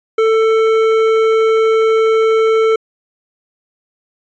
sine tone with hard clipping, 443.9 Hz, A4, 15 cents sharp, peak -11 dBFS, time 0.18-2.76 s, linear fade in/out 5 ms, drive 11 dB, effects resampled to 16000 Hz

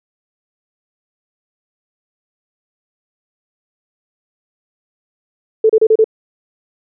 sine tone bursts, 440 Hz, A4, in tune, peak -6 dBFS, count 5, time 5.64-6.043 s, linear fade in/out 5 ms, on 55 ms, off 32 ms, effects none

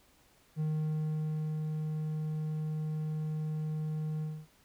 triangle tone with ADSR envelope, 154.8 Hz, D#3, 9 cents flat, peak -27 dBFS, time 0.56-4.47 s, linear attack 41 ms, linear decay 970 ms, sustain -3 dB, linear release 250 ms, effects pink hiss -65 dBFS RMS until 4.64 s

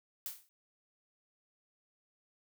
blue noise with exponential decay, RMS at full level -37 dBFS, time 0.26-0.49 s, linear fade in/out 0 ms, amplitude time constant 50 ms, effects none

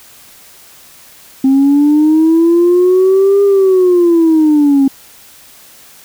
sine linear two-way sweep, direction up then down, 264.2 to 403.1 to 268.2 Hz, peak -4 dBFS, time 1.44-4.88 s, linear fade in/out 5 ms, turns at 3.43 s, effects tanh soft clip ceiling -3 dBFS + white hiss -40 dBFS RMS until 6.04 s

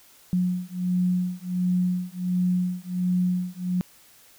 sine beating tone pair, 180 / 181.4 Hz, F#3 / F#3, -47 / -34 cents, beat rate 1.4 Hz, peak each -25 dBFS, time 0.33-3.81 s, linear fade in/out 0 ms, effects white hiss -54 dBFS RMS until 4.38 s

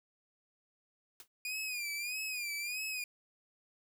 white noise with exponential decay, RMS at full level -46 dBFS, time 1.2-1.28 s, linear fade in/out 1 ms, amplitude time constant 17 ms
sawtooth tone with vibrato, 2440 Hz, D#7, 34 cents flat, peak -33 dBFS, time 1.45-3.04 s, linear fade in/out 2 ms, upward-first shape sine, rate 1.6 Hz, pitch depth 97 cents each way
effects none

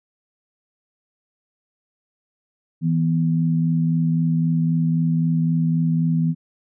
sine tone pair together, 163.07 / 246.9 Hz, E3 / B3, -18 / 0 cents, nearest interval perfect fifth, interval 718 cents, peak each -17 / -24 dBFS, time 2.81-6.35 s, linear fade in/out 50 ms, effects none

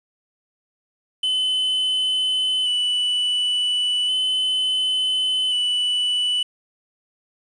triangle tone with vibrato, 3000 Hz, F#7, 23 cents sharp, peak -17 dBFS, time 1.23-6.43 s, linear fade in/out 5 ms, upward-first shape square, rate 0.35 Hz, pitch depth 18 cents each way, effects resampled to 24000 Hz + 8-bit

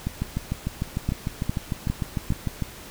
two click trains, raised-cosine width 5 ms, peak -11 / -13 dBFS, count 4 / 18, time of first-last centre 1.09-2.305 / 0.07-2.623 s, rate 2.47 / 6.66 Hz, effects pink hiss -42 dBFS RMS until 2.9 s

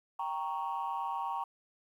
sine chord, G diminished, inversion none, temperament equal, 784 / 932.3 / 1108.7 Hz, G5 / Bb5 / Db6, 0 / 0 / 0 cents, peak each -37 / -35 / -37 dBFS, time 0.19-1.44 s, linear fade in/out 5 ms, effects tanh soft clip ceiling -27 dBFS + 11-bit

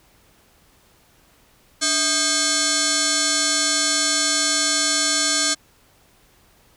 sine tone with frequency modulation, 1234 Hz, D#6, 15 cents flat, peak -17 dBFS, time 1.81-5.55 s, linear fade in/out 20 ms, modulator 941 Hz, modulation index 7.8, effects pink hiss -56 dBFS RMS until 6.76 s

